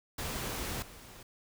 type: noise with level steps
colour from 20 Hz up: pink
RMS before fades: -37 / -51 dBFS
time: 0.18-1.23 s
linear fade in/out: 5 ms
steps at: 0.82 s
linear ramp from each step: 5 ms
effects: none